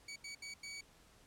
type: tone bursts at uneven times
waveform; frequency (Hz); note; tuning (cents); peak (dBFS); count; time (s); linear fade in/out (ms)
20% pulse; 2265; C#7; +37; -40; 4; 0.08-0.16 / 0.24-0.35 / 0.42-0.54 / 0.63-0.81; 5
effects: pink hiss -65 dBFS RMS until 1.26 s + low-pass 11000 Hz 12 dB/octave